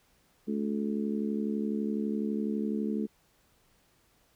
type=harmonic tone; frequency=72 Hz; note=D2; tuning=34 cents flat; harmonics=3 / 4 / 5 / 6; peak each=-30 / -36 / -38 / -38 dBFS; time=0.47-3.07 s; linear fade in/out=20 ms; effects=pink hiss -67 dBFS RMS until 4.35 s